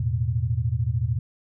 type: chord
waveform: sine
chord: E suspended fourth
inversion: none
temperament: equal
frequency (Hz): 82.41 / 110 / 123.47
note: E2 / A2 / B2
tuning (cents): 0 / 0 / 0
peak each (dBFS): -28 / -25 / -25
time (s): 0-1.19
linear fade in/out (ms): 5
effects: none